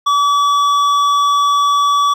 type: tone with hard clipping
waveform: sine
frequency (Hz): 1145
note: D6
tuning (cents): -44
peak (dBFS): -12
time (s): 0.06-2.14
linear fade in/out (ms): 10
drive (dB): 9
effects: none